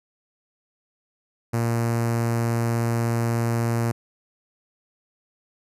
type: tone with notch filter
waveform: sawtooth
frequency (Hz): 116.54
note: A#2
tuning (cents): 0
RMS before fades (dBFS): -23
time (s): 1.53-3.92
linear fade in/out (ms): 10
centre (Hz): 3400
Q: 0.93
effects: resampled to 32000 Hz